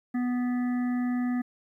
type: harmonic tone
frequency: 246.9 Hz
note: B3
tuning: in tune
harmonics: 1 / 3 / 5 / 7 / 8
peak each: -25 / -41 / -45 / -45 / -47 dBFS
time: 0.14-1.42 s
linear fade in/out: 10 ms
effects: 11-bit